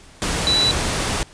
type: tone in noise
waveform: sine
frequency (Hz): 3951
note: B7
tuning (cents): 0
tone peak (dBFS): -15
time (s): 0.47-0.71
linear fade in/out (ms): 0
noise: pink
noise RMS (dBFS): -22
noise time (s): 0.22-1.23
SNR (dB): +4
effects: pink hiss -46 dBFS RMS until 1.33 s + resampled to 22050 Hz